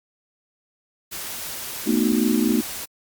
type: noise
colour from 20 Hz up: white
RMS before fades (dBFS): -32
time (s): 1.11-2.86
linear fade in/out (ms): 20
type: chord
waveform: sine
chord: B dominant seventh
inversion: third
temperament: just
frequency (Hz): 222.2 / 246.9 / 308.7 / 370.4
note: A3 / B3 / D#4 / F#4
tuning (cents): +17 / 0 / -14 / +2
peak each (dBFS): -21 / -22 / -23 / -27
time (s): 1.86-2.62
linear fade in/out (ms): 20
effects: Opus 48 kbps